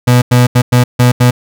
35% pulse tone bursts at uneven times, 123.47 Hz, B2, in tune, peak -3 dBFS, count 6, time 0.07-0.22 / 0.31-0.47 / 0.55-0.62 / 0.72-0.84 / 0.99-1.12 / 1.2-1.31 s, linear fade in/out 10 ms, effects none

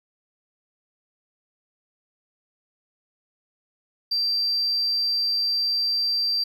triangle tone, 4699 Hz, D8, in tune, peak -18 dBFS, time 4.11-6.44 s, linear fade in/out 10 ms, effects tanh soft clip ceiling -18 dBFS

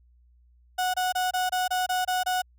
35% pulse tone bursts, 735 Hz, F#5, 12 cents flat, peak -22 dBFS, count 9, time 0.78-2.42 s, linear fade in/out 10 ms, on 160 ms, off 25 ms, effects added 60 Hz sine -56 dBFS peak until 2.58 s

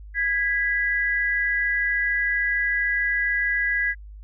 sine tone pair together, 1651.2 / 1975.5 Hz, G#6 / B6, -10 / 0 cents, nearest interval minor third, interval 310 cents, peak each -23 dBFS, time 0.14-3.95 s, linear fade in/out 50 ms, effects added 51 Hz sine -38 dBFS peak until 4.23 s

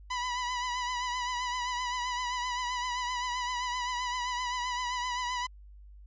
sawtooth tone with vibrato, 987.8 Hz, B5, in tune, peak -27 dBFS, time 0.1-5.47 s, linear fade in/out 10 ms, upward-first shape triangle, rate 7.7 Hz, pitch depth 51 cents each way, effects added 50 Hz sine -48 dBFS peak until 6.06 s + resampled to 16000 Hz

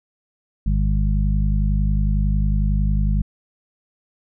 harmonic tone, 51 Hz, G#1, 31 cents flat, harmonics 1 / 2 / 3 / 4, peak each -17 / -26 / -24 / -27 dBFS, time 0.66-3.22 s, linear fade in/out 5 ms, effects none

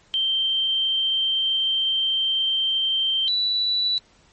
sine tone pair in turn, 3136 / 3951 Hz, G7 / B7, 0 / 0 cents, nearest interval major third, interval 400 cents, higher second, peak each -19 / -19 dBFS, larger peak neither, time 0.14-3.28 / 3.28-3.98 s, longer first, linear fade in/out 0 ms, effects pink hiss -57 dBFS RMS until 4.32 s + MP3 32 kbps

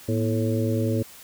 harmonic tone with a mistuned harmonic, 110 Hz, A2, in tune, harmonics 1 / 2 / 3 / 4 / 5, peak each -24 / -27 / -29 / -30 / -31 dBFS, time 0.08-1.03 s, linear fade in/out 10 ms, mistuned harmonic 2, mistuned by +140 cents, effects white hiss -46 dBFS RMS until 1.23 s

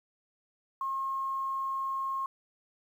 sine tone with quantisation, 1076 Hz, C6, 48 cents sharp, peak -30 dBFS, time 0.81-2.26 s, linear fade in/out 2 ms, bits 10, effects none

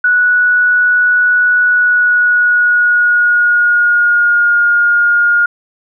sine tone with pitch glide, 1471 to 1422.5 Hz, F#6 to F6, -11 to +31 cents, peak -7 dBFS, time 0.04-5.46 s, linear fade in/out 5 ms, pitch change -58 cents, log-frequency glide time 1.65-4.57 s, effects none

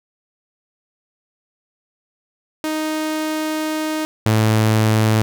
sawtooth tone pair in turn, 311.1 / 109.42 Hz, D#4 / A2, 0 / -9 cents, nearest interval octave + tritone, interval 1809 cents, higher first, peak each -16 / -9 dBFS, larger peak second, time 2.64-4.05 / 4.26-5.22 s, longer first, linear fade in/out 0 ms, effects none

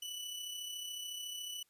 sawtooth tone with amplitude modulation, 2969 Hz, F#7, 5 cents sharp, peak -36 dBFS, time 0.02-1.63 s, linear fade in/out 5 ms, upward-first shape sine, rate 33.9 Hz, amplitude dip 40%, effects white hiss -75 dBFS RMS until 1.69 s + resampled to 32000 Hz

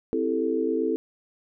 sine chord, A minor seventh, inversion first, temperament equal, 261.6 / 329.6 / 392 / 440 Hz, C4 / E4 / G4 / A4, 0 / 0 / 0 / 0 cents, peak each -29 / -27 / -32 / -26 dBFS, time 0.13-0.96 s, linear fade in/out 0 ms, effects none

